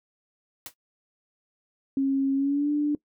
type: noise with exponential decay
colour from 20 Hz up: white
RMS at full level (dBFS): -34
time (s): 0.66-0.74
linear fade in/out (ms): 1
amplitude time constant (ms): 17
type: tone with pitch glide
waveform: sine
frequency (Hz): 271.8 to 294.7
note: C#4 to D4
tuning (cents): -34 to +6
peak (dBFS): -21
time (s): 1.97-2.95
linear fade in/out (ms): 2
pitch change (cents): +140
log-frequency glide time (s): 2.35-2.71
effects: noise-tail reverb RT60 0.1 s tail -21 dB re dry